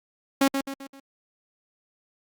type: tone with echo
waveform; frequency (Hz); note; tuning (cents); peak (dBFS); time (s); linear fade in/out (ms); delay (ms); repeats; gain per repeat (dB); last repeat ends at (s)
sawtooth; 273.4; C#4; -24; -13; 0.41-0.48; 5; 130; 4; -7; 1
effects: Opus 48 kbps